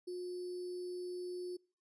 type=tone with sample-and-hold; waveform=sine; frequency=359.5 Hz; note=F#4; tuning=50 cents flat; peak=-39 dBFS; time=0.07-1.57 s; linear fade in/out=10 ms; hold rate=4900 Hz; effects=noise-tail reverb RT60 0.4 s tail -25 dB re dry + resampled to 22050 Hz